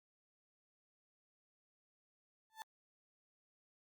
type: tone with exponential growth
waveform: 35% pulse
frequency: 880 Hz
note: A5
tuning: in tune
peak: -39 dBFS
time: 2.5-2.62 s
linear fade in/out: 0 ms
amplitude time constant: 25 ms
effects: Opus 48 kbps